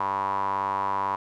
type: tone with band-pass filter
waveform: sawtooth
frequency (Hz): 98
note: G2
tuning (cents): 0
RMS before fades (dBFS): -27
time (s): 0-1.16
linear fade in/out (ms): 5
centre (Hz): 1000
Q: 9.3
effects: none